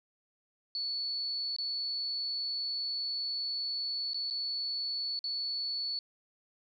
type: tone with dropouts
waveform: sine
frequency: 4435 Hz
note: C#8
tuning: in tune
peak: -32 dBFS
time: 0.75-5.99 s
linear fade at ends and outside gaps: 1 ms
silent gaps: 1.564-1.585 / 4.134-4.144 / 4.301-4.308 / 5.191-5.241 s
effects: none